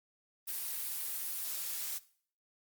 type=noise; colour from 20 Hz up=blue; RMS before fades=-38 dBFS; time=0.47-1.99 s; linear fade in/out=20 ms; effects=noise-tail reverb RT60 0.5 s tail -18 dB re dry + Opus 32 kbps